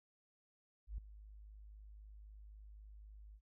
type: tone with ADSR envelope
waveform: sine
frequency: 51.91 Hz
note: G#1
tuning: in tune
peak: -38 dBFS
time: 0.87-3.41 s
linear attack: 110 ms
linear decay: 4 ms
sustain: -15 dB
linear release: 66 ms
effects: none